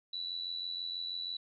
sine tone with amplitude modulation, 3951 Hz, B7, in tune, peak -33 dBFS, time 0.13-1.37 s, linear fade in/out 5 ms, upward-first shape sine, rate 86.2 Hz, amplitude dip 65%, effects none

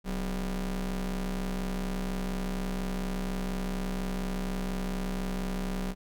45% pulse ring-modulated tone, 110 Hz, A2, in tune, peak -27 dBFS, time 0.04-5.95 s, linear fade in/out 50 ms, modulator 77.9 Hz, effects none

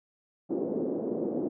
pink band-pass noise, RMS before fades -31 dBFS, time 0.49-1.49 s, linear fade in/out 20 ms, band 250 to 470 Hz, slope 24 dB/octave, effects none

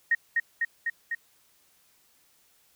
sine tone with echo, 1864.7 Hz, A#6, in tune, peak -19 dBFS, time 0.11-0.15 s, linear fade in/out 5 ms, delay 250 ms, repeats 4, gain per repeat -2 dB, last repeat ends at 1.15 s, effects white hiss -64 dBFS RMS until 2.75 s

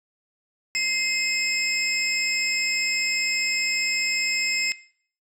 sine tone cluster, 2095 / 2563 / 5210 / 7510 Hz, C7 / E7 / E8 / A#8, +2 / -49 / -21 / +12 cents, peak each -25 / -29 / -26 / -29 dBFS, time 0.75-4.72 s, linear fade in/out 0 ms, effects noise-tail reverb RT60 0.5 s tail -17 dB re dry + tanh soft clip ceiling -16 dBFS

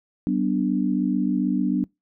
sine chord, G major, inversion none, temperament equal with one note detuned, 191.08 / 246.9 / 293.7 Hz, G3 / B3 / D4, -44 / 0 / 0 cents, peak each -24 dBFS, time 0.27-1.84 s, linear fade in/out 0 ms, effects noise-tail reverb RT60 0.2 s tail -25 dB re dry

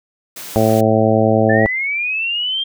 white high-pass noise, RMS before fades -31 dBFS, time 0.36-0.81 s, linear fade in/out 5 ms, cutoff 130 Hz, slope 96 dB/octave
harmonic tone, 110 Hz, A2, in tune, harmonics 1 / 2 / 3 / 4 / 5 / 6 / 7, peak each -18 / -17 / -20 / -19 / -17 / -18 / -21 dBFS, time 0.56-1.66 s, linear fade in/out 0 ms
sine linear sweep, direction up, 1735 to 3210 Hz, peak -17 dBFS, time 1.49-2.64 s, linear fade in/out 10 ms
effects none

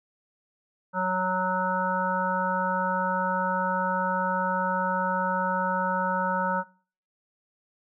harmonic tone, 185 Hz, F#3, in tune, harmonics 1 / 3 / 5 / 7 / 8, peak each -31 / -31 / -28 / -31 / -32 dBFS, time 0.93-6.64 s, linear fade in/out 50 ms, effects noise-tail reverb RT60 0.5 s tail -23 dB re dry

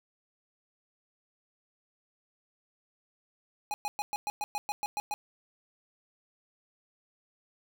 square tone bursts, 830.6 Hz, G#5, in tune, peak -31 dBFS, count 11, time 3.71-5.14 s, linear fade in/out 0 ms, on 30 ms, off 110 ms, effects none

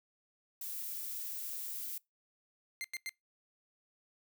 violet noise, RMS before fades -41 dBFS, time 0.61-1.98 s, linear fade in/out 5 ms
sawtooth tone bursts, 2093 Hz, C7, in tune, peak -34 dBFS, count 3, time 2.81-3.093 s, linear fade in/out 0 ms, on 33 ms, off 92 ms
effects noise-tail reverb RT60 0.2 s tail -25 dB re dry

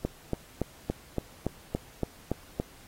click train, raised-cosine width 2 ms, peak -14 dBFS, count 10, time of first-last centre 0.05-2.6 s, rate 3.53 Hz, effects pink hiss -54 dBFS RMS until 2.87 s + AAC 48 kbps

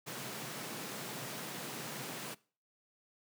pink high-pass noise, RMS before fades -43 dBFS, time 0.06-2.35 s, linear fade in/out 20 ms, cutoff 120 Hz, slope 96 dB/octave, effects noise-tail reverb RT60 0.4 s tail -22 dB re dry

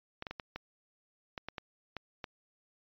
clicks, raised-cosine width 0.3 ms, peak -23 dBFS, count 10, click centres 0.224 / 0.268 / 0.31 / 0.398 / 0.56 / 1.378 / 1.486 / 1.582 / 1.967 / 2.242 s, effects resampled to 11025 Hz

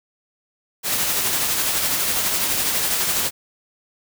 white noise with tremolo, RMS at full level -20 dBFS, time 0.83-3.31 s, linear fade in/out 50 ms, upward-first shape sine, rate 12 Hz, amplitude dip 30%, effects none

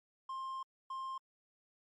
triangle tone bursts at uneven times, 1058 Hz, C6, 19 cents sharp, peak -37 dBFS, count 2, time 0.29-0.63 / 0.9-1.18 s, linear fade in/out 5 ms, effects MP3 48 kbps

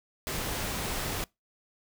pink noise, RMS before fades -33 dBFS, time 0.27-1.24 s, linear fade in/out 0 ms, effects noise-tail reverb RT60 0.2 s tail -24 dB re dry

